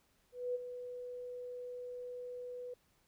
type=tone with ADSR envelope; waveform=sine; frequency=493.9 Hz; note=B4; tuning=in tune; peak=-32 dBFS; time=0.32-2.74 s; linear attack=230 ms; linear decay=21 ms; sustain=-10 dB; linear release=5 ms; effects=pink hiss -73 dBFS RMS until 3.07 s